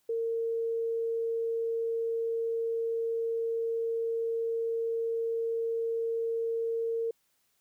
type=tone; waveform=sine; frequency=457.7 Hz; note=A#4; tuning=32 cents flat; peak=-28 dBFS; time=0.09-7.11 s; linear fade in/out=5 ms; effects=white hiss -73 dBFS RMS until 7.6 s